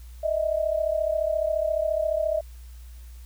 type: tone pair together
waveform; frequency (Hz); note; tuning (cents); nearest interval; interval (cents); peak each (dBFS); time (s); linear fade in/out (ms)
sine; 612.6 / 647; D#5 / E5; -27 / -32; minor second; 95; -25; 0.23-2.41; 10
effects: added 60 Hz sine -40 dBFS peak until 3.25 s + white hiss -57 dBFS RMS until 3.25 s